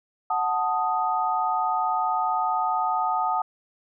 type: chord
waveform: sine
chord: D# diminished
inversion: first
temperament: equal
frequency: 740 / 880 / 1244.5 Hz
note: F#5 / A5 / D#6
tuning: 0 / 0 / 0 cents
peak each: -26 dBFS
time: 0.3-3.42 s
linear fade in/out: 5 ms
effects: none